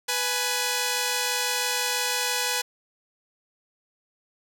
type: tone pair together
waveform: 5% pulse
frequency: 493.9 / 838.5 Hz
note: B4 / G#5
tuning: 0 / +16 cents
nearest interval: major sixth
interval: 916 cents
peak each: -15 dBFS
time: 0.08-2.62 s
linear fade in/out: 10 ms
effects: none